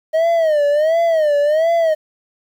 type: tone with vibrato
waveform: triangle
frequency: 624 Hz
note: D#5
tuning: 5 cents sharp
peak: -10 dBFS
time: 0.13-1.95 s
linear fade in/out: 20 ms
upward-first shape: sine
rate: 1.4 Hz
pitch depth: 140 cents each way
effects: 8-bit